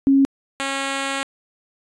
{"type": "tone pair in turn", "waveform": ["sine", "5% pulse"], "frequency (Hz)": [273.3, 273.3], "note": ["C#4", "C#4"], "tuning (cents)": [-24, -24], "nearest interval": "unison", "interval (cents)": 0, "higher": "neither", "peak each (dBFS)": -11, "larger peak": "neither", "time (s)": [[0.07, 0.25], [0.6, 1.23]], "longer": "second", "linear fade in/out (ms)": 0, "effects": ["resampled to 22050 Hz"]}